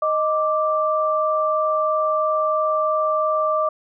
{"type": "tone pair together", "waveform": "sine", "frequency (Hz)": [622.3, 1174.7], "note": ["D#5", "D6"], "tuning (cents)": [0, 0], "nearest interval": "major seventh", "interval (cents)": 1100, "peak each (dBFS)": -20, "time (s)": [0.02, 3.69], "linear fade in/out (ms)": 5, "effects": []}